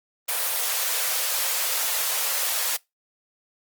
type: high-pass noise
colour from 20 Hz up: white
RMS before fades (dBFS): -25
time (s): 0.28-2.77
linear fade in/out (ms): 10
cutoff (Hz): 460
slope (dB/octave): 96
effects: noise-tail reverb RT60 0.2 s tail -24 dB re dry + Opus 32 kbps